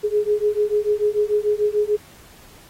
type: beating tone pair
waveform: sine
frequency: 415.3 / 422.1 Hz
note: G#4 / G#4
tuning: 0 / +28 cents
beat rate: 6.8 Hz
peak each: -20 dBFS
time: 0.03-1.97 s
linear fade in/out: 20 ms
effects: pink hiss -48 dBFS RMS until 2.69 s + AAC 48 kbps